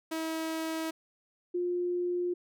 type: tone pair in turn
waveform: sawtooth / sine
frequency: 321.7 / 354.3 Hz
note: E4 / F4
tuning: -42 / +25 cents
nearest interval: major second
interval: 167 cents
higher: second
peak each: -28 dBFS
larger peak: neither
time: 0.11-0.91 / 1.54-2.34 s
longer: neither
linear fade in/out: 10 ms
effects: none